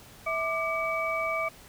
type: tone cluster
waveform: sine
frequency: 651 / 1187 / 2283 Hz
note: E5 / D6 / D7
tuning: -22 / +18 / -50 cents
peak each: -31 dBFS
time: 0.26-1.49 s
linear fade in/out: 10 ms
effects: pink hiss -51 dBFS RMS until 1.68 s